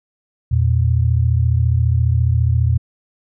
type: tone pair together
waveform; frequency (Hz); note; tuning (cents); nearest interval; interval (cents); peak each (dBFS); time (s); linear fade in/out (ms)
sine; 83.6 / 118.23; E2 / A#2; +25 / +25; tritone; 600; -15; 0.51-2.78; 10
effects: none